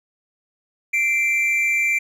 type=tone pair together; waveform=triangle; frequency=2084 / 2349 Hz; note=C7 / D7; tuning=-7 / 0 cents; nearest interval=major second; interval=207 cents; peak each=-23 / -16 dBFS; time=0.93-1.99 s; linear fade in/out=10 ms; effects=none